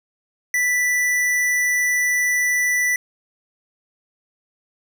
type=tone with hard clipping; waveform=sine; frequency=1975.5 Hz; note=B6; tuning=in tune; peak=-18 dBFS; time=0.54-2.96 s; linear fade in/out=2 ms; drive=17 dB; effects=none